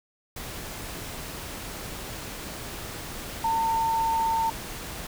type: tone in noise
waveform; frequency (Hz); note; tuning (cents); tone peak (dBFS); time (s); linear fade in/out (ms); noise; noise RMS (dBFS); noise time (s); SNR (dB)
sine; 904; A5; +47; -22; 3.44-4.5; 5; pink; -37; 0.36-5.07; +12
effects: none